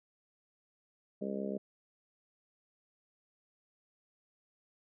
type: harmonic tone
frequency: 67.5 Hz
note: C#2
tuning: 45 cents flat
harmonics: 3 / 4 / 5 / 6 / 7 / 8 / 9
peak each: -38 / -44 / -48 / -41 / -44 / -47 / -43 dBFS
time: 1.21-1.58 s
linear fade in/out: 10 ms
effects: none